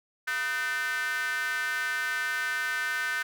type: tone with high-pass filter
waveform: square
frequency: 138.59 Hz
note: C#3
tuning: in tune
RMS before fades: -30 dBFS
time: 0.27-3.23 s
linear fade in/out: 10 ms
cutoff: 1600 Hz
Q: 7
effects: none